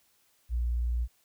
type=tone; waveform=sine; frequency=59.4 Hz; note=A#1; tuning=33 cents sharp; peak=-26 dBFS; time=0.49-1.08 s; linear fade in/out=50 ms; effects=white hiss -68 dBFS RMS until 1.24 s